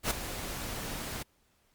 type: noise with ADSR envelope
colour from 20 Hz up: pink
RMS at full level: -26 dBFS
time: 0.03-1.23 s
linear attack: 78 ms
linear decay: 6 ms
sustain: -12 dB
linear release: 8 ms
effects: pink hiss -70 dBFS RMS until 1.74 s + Opus 48 kbps